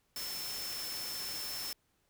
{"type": "tone in noise", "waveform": "sine", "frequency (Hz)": 5310, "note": "E8", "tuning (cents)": 12, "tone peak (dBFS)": -40, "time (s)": [0.16, 1.73], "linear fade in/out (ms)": 2, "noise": "white", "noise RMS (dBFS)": -42, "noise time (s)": [0.16, 1.73], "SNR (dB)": -1, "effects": ["pink hiss -75 dBFS RMS until 2.09 s"]}